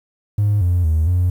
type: tone with pitch steps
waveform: triangle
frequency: 103.4 / 88.5 / 79.1 / 89.8 Hz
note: G#2 / F2 / D#2 / F2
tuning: -7 / +23 / +29 / +49 cents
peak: -10 dBFS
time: 0.38-1.3 s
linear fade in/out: 5 ms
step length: 230 ms
effects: tanh soft clip ceiling -9 dBFS + 8-bit